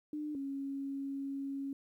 sine tone pair in turn, 300.4 / 275.4 Hz, D4 / C#4, +39 / -11 cents, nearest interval major second, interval 150 cents, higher first, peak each -36 / -36 dBFS, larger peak neither, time 0.13-0.35 / 0.35-1.73 s, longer second, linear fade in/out 2 ms, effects 12-bit

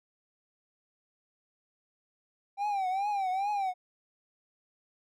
triangle tone with vibrato, 784 Hz, G5, in tune, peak -26 dBFS, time 2.57-3.74 s, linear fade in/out 50 ms, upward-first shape triangle, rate 2.4 Hz, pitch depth 130 cents each way, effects none

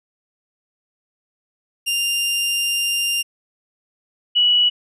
sawtooth / sine tone pair in turn, 2794 / 2937 Hz, F7 / F#7, 0 / -13 cents, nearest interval minor second, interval 87 cents, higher second, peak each -15 / -12 dBFS, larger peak second, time 1.86-3.23 / 4.35-4.7 s, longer first, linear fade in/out 20 ms, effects resampled to 32000 Hz

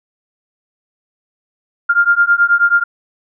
sine beating tone pair, 1396.9 / 1406.2 Hz, F6 / F6, 0 / +11 cents, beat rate 9.3 Hz, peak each -12 dBFS, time 1.89-2.84 s, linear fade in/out 10 ms, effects none

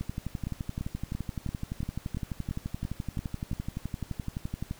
two click trains, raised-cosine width 5 ms, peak -20 / -20 dBFS, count 56 / 10, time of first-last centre 0.01-4.711 / 0.47-3.531 s, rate 11.7 / 2.94 Hz, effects pink hiss -53 dBFS RMS until 4.79 s

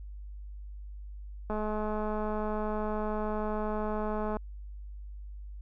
click train, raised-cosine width 1 ms, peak -21 dBFS, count 612, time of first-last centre 1.5-4.369 s, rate 213 Hz, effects added 50 Hz sine -40 dBFS peak until 5.61 s

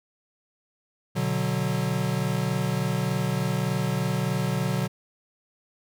square chord, B minor, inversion none, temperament equal, 123.47 / 146.83 / 185 Hz, B2 / D3 / F#3, 0 / 0 / 0 cents, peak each -29 dBFS, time 1.15-4.88 s, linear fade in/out 20 ms, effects none

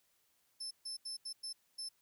35% pulse tone bursts at uneven times, 5274 Hz, E8, in tune, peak -38 dBFS, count 6, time 0.6-0.71 / 0.85-0.97 / 1.05-1.17 / 1.25-1.33 / 1.43-1.53 / 1.78-1.89 s, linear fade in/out 10 ms, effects white hiss -75 dBFS RMS until 2.01 s

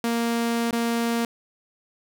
sawtooth tone with dropouts, 233.1 Hz, A#3, in tune, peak -18 dBFS, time 0.04-1.25 s, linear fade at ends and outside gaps 2 ms, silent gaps 0.71-0.728 s, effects none

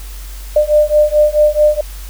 sine beating tone pair, 598 / 602.6 Hz, D5 / D5, +31 / +44 cents, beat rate 4.6 Hz, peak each -11 dBFS, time 0.56-1.81 s, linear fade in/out 5 ms, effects added 47 Hz sine -26 dBFS peak until 2.09 s + white hiss -37 dBFS RMS until 2.09 s

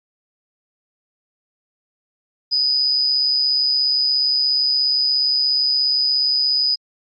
sine tone with amplitude modulation, 4977 Hz, D#8, in tune, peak -13 dBFS, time 2.51-6.76 s, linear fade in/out 20 ms, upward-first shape sine, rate 137 Hz, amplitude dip 45%, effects Opus 48 kbps

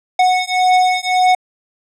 square beating tone pair, 735 / 736.8 Hz, F#5 / F#5, -12 / -7 cents, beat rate 1.8 Hz, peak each -15 dBFS, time 0.19-1.35 s, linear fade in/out 5 ms, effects low-pass 6000 Hz 12 dB/octave

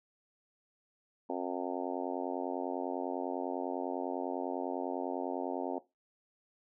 harmonic tone, 90 Hz, F#2, 47 cents flat, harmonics 3 / 4 / 5 / 6 / 7 / 8 / 9 / 10, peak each -39 / -40 / -41 / -42 / -42 / -43 / -44 / -44 dBFS, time 1.29-5.79 s, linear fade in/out 10 ms, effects noise-tail reverb RT60 0.2 s tail -17 dB re dry

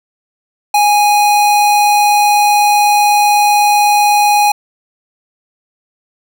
square tone, 828 Hz, G#5, 5 cents flat, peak -8 dBFS, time 0.74-4.52 s, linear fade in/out 5 ms, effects none

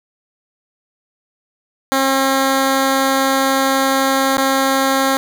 10% pulse tone with dropouts, 268.8 Hz, C4, 47 cents sharp, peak -5 dBFS, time 1.92-5.17 s, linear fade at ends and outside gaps 0 ms, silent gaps 4.371-4.38 s, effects none

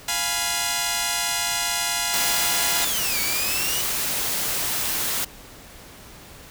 5% pulse chord, F diminished, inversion none, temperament equal, 698.5 / 830.6 / 987.8 Hz, F5 / Ab5 / Cb6, 0 / 0 / 0 cents, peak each -15 dBFS, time 0.08-2.85 s, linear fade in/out 5 ms
white noise, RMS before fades -25 dBFS, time 2.13-5.25 s, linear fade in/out 10 ms
20% pulse exponential two-way sweep, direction down then up, 3797 to 2233 to 2976 Hz, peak -22 dBFS, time 2.81-3.82 s, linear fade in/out 10 ms, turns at 3.2 s
effects pink hiss -44 dBFS RMS until 6.5 s

